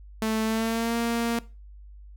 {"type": "tone with pitch glide", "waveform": "sawtooth", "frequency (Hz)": [220, 233.1], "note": ["A3", "A#3"], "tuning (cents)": [0, 0], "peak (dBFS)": -20, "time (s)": [0.22, 1.39], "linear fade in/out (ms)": 2, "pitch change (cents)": 100, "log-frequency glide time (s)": [0.44, 0.96], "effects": ["noise-tail reverb RT60 0.3 s tail -19 dB re dry", "added 50 Hz sine -43 dBFS peak until 2.16 s"]}